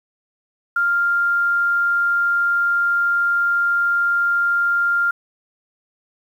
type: tone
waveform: sine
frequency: 1396.9 Hz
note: F6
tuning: in tune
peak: -15 dBFS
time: 0.76-5.11 s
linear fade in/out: 5 ms
effects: 8-bit